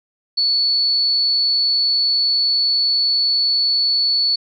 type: tone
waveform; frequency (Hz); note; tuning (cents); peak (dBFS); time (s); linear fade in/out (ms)
sine; 4435; C#8; 0; -14; 0.37-4.36; 10
effects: none